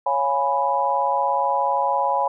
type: chord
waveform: sine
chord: C# dominant seventh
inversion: none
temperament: equal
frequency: 554.4 / 698.5 / 830.6 / 987.8 Hz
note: C#5 / E#5 / G#5 / B5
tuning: 0 / 0 / 0 / 0 cents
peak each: -25 / -28 / -22 / -22 dBFS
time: 0.06-2.28 s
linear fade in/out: 5 ms
effects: none